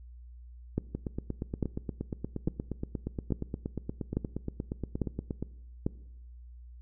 two click trains, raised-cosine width 3 ms, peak -15 / -20 dBFS, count 7 / 39, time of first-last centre 0.78-5.865 / 0.95-5.426 s, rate 1.18 / 8.49 Hz, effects noise-tail reverb RT60 0.9 s tail -21 dB re dry + added 60 Hz sine -46 dBFS peak until 6.81 s

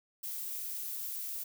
violet noise, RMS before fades -39 dBFS, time 0.23-1.44 s, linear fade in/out 10 ms, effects none

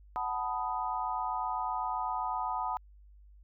sine chord, B dominant seventh, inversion second, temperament equal, 740 / 880 / 987.8 / 1244.5 Hz, F#5 / A5 / B5 / D#6, 0 / 0 / 0 / 0 cents, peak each -37 / -36 / -35 / -38 dBFS, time 0.16-2.77 s, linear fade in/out 0 ms, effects added 50 Hz sine -53 dBFS peak until 3.43 s

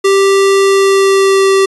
square tone with pitch glide, 392 to 388.2 Hz, G4 to G4, 0 to -17 cents, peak -7 dBFS, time 0.04-1.66 s, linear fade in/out 10 ms, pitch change -17 cents, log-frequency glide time 0.64-1.51 s, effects resampled to 24000 Hz

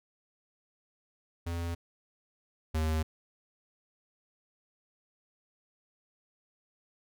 square tone pair in turn, 85 / 78.82 Hz, F2 / D#2, -46 / +23 cents, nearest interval minor second, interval 131 cents, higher first, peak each -33 / -28 dBFS, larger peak second, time 1.46-1.75 / 2.74-3.03 s, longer neither, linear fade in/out 10 ms, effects none

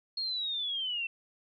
sine linear sweep, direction down, 4318 to 2663 Hz, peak -31 dBFS, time 0.17-1.07 s, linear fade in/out 5 ms, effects none

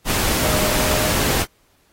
sine tone in noise, 615 Hz, D#5, 20 cents flat, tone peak -25 dBFS, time 0.39-1.13 s, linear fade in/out 50 ms, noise pink, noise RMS -20 dBFS, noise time 0.05-1.46 s, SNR -8 dB, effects pink hiss -60 dBFS RMS until 1.92 s + AAC 48 kbps

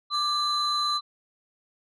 sine tone pair together, 1183 / 4036 Hz, D6 / B7, +12 / +37 cents, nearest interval octave + major sixth, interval 2125 cents, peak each -24 / -24 dBFS, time 0.1-1.01 s, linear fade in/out 50 ms, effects tanh soft clip ceiling -20 dBFS

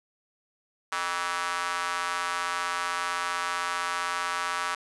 square tone with high-pass filter, 87.8 Hz, F2, 10 cents sharp, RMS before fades -30 dBFS, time 0.92-4.75 s, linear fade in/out 5 ms, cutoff 1200 Hz, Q 2.6, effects resampled to 24000 Hz + 9-bit

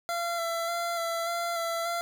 25% pulse tone with vibrato, 678 Hz, E5, 49 cents sharp, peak -25 dBFS, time 0.09-2.01 s, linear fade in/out 0 ms, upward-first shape square, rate 1.7 Hz, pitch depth 19 cents each way, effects none

